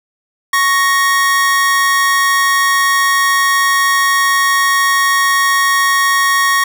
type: tone pair together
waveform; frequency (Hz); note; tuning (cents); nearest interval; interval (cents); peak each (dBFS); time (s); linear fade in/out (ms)
45% pulse; 1106 / 1867.6; C#6 / A#6; -4 / +3; major sixth; 907; -13; 0.53-6.64; 5
effects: none